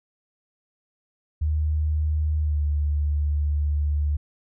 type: tone with pitch glide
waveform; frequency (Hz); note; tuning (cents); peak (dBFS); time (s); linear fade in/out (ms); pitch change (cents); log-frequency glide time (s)
sine; 76.6 to 73.73; D#2 to D2; -27 to +7; -20; 1.41-4.17; 10; -66; 2.41-2.61
effects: none